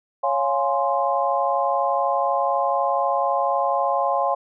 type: chord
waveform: sine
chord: Db major seventh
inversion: none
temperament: equal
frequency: 554.4 / 698.5 / 830.6 / 1046.5 Hz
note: Db5 / F5 / Ab5 / C6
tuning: 0 / 0 / 0 / 0 cents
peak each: -24 dBFS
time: 0.23-4.35 s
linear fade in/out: 10 ms
effects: none